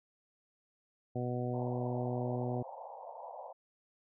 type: harmonic tone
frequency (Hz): 123.47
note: B2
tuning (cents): 0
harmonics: 1 / 2 / 3 / 4 / 5 / 6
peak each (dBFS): -36 / -39 / -41 / -42 / -43 / -44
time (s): 1.15-2.63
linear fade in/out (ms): 10
type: band-pass noise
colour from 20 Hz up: white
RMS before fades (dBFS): -47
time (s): 1.53-3.53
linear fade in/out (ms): 10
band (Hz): 500 to 960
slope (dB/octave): 96
effects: none